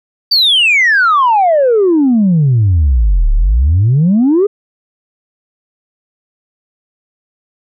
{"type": "exponential two-way sweep", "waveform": "sine", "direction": "down then up", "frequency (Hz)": [4699, 34.29, 426.1], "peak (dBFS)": -5, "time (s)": [0.31, 4.47], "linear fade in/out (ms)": 10, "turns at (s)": 3.32, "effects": ["tanh soft clip ceiling -4 dBFS"]}